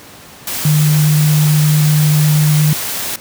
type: tone in noise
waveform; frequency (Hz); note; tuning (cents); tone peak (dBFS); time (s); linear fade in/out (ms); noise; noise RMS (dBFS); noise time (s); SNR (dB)
sine; 151.4; D#3; -47; -8; 0.65-2.73; 2; white; -21; 0.47-3.16; +10
effects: pink hiss -37 dBFS RMS until 3.2 s + high-pass 80 Hz 12 dB/octave